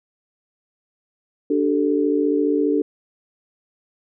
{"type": "chord", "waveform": "sine", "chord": "D suspended fourth", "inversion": "none", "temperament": "equal with one note detuned", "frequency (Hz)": [293.7, 385.3, 440], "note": ["D4", "G4", "A4"], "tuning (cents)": [0, -30, 0], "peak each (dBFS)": [-19, -23, -21], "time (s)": [1.5, 2.82], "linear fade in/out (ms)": 5, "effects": []}